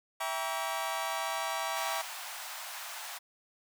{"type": "chord", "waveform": "sawtooth", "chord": "E diminished seventh", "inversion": "none", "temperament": "just", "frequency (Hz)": [659.3, 791.1, 949.3, 1139.2], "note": ["E5", "G5", "Bb5", "Db6"], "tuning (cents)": [0, 16, 31, 47], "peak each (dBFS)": -34, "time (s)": [0.2, 2.02], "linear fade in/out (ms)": 10}
{"type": "high-pass noise", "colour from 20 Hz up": "pink", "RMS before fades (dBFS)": -42, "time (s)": [1.75, 3.19], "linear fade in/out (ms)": 20, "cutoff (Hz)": 680, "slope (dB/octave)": 48}
{"effects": []}